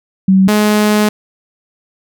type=tone pair in turn; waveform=sine / sawtooth; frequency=190.6 / 210.8 Hz; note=G3 / G#3; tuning=-48 / +26 cents; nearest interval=major second; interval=174 cents; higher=second; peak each=-5 dBFS; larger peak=neither; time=0.28-0.48 / 0.48-1.09 s; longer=second; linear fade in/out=5 ms; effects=none